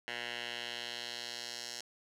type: tone with band-pass filter sweep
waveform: 10% pulse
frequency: 120 Hz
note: B2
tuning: 49 cents flat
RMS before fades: -42 dBFS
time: 0.08-1.81 s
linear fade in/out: 0 ms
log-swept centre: 2400 to 5400 Hz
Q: 1.8
effects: none